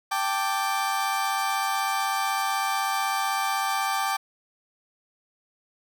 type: chord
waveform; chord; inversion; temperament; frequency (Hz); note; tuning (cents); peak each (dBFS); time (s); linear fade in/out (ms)
35% pulse; G suspended second; none; equal; 784 / 880 / 1174.7; G5 / A5 / D6; 0 / 0 / 0; -26 / -29 / -26; 0.11-4.17; 10
effects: none